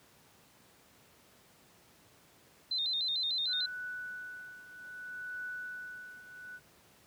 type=tone with vibrato; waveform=sine; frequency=3862 Hz; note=B7; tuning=39 cents flat; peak=-30 dBFS; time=2.71-3.66 s; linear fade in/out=5 ms; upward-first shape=square; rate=6.7 Hz; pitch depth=87 cents each way
type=tone with tremolo; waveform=sine; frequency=1484 Hz; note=F#6; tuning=5 cents sharp; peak=-37 dBFS; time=3.47-6.6 s; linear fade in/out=50 ms; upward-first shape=triangle; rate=0.63 Hz; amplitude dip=80%
effects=pink hiss -62 dBFS RMS until 7.06 s + high-pass 100 Hz 12 dB/octave